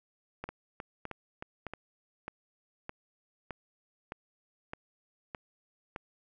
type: two click trains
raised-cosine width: 0.5 ms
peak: -24 / -23 dBFS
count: 5 / 10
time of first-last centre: 0.49-1.736 / 0.44-5.961 s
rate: 3.21 / 1.63 Hz
effects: none